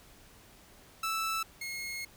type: tone pair in turn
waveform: sawtooth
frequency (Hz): 1318 / 2160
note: E6 / C#7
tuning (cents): -1 / -45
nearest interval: major sixth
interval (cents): 856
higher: second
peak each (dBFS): -27 / -33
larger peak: first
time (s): 1.03-1.43 / 1.61-2.05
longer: second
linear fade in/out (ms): 5
effects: pink hiss -57 dBFS RMS until 2.16 s